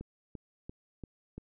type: click train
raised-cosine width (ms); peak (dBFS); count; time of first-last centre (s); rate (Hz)
3; -29; 5; 0.01-1.38; 2.92
effects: none